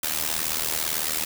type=noise with amplitude modulation; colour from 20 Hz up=white; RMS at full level=-23 dBFS; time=0.03-1.25 s; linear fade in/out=5 ms; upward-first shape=sine; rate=78.1 Hz; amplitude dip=85%; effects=none